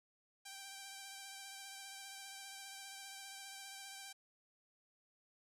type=tone with vibrato; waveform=5% pulse; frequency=784 Hz; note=G5; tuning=in tune; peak=-37 dBFS; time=0.45-4.13 s; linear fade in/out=10 ms; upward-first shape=triangle; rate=15 Hz; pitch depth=27 cents each way; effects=none